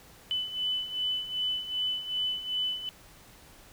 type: beating tone pair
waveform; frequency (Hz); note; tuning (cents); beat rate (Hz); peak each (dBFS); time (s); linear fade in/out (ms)
sine; 3000 / 3002.6; F#7 / F#7; +23 / +25; 2.6; -35 / -30; 0.31-2.89; 0
effects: pink hiss -54 dBFS RMS until 3.72 s